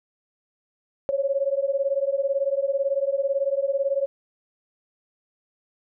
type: beating tone pair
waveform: sine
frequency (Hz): 543 / 561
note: C#5 / C#5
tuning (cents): -36 / +21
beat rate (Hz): 18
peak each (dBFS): -24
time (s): 1.09-4.06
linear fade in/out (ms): 0
effects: none